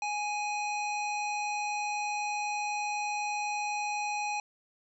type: harmonic tone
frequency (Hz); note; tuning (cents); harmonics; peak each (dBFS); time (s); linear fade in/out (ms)
832; G#5; +3; 1 / 3 / 5 / 7 / 9; -32 / -35 / -45 / -45 / -49; 0.02-4.4; 2
effects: none